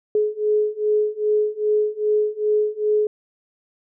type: beating tone pair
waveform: sine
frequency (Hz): 422.2 / 424.7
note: G#4 / G#4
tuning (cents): +29 / +39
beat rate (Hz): 2.5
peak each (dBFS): -21 / -20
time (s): 0.15-3.07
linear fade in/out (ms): 2
effects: none